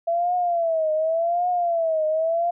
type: tone with vibrato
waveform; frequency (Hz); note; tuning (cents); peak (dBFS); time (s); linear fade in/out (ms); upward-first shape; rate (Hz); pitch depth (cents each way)
sine; 668; E5; +23; -19; 0.07-2.51; 10; triangle; 0.88; 140
effects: none